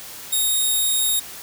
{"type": "tone", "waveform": "5% pulse", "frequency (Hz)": 3729, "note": "A#7", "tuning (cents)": 0, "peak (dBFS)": -10, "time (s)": [0.32, 1.2], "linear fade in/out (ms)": 10, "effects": ["white hiss -37 dBFS RMS until 1.42 s"]}